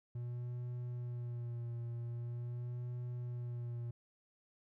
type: tone with vibrato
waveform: triangle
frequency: 120.3 Hz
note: B2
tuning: 45 cents flat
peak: -37 dBFS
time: 0.15-3.91 s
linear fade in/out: 5 ms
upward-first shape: sine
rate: 0.44 Hz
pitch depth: 31 cents each way
effects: none